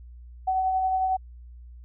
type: tone with tremolo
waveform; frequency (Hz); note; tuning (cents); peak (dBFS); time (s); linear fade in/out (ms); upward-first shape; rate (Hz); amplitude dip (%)
sine; 754; F#5; +32; -20; 0.47-1.17; 10; triangle; 11; 35
effects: added 60 Hz sine -42 dBFS peak until 1.84 s